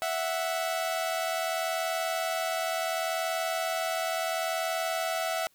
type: tone pair together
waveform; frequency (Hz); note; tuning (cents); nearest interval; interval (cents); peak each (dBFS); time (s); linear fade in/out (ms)
sawtooth; 659.3 / 740; E5 / F#5; 0 / 0; major second; 200; -26 / -29; 0.02-5.47; 0
effects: white hiss -66 dBFS RMS until 5.54 s